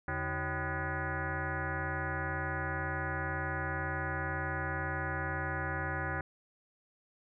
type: tone with frequency modulation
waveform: sine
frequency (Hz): 774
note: G5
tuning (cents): -22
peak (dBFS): -32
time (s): 0.08-6.21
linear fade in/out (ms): 2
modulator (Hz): 230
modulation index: 4.5
effects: none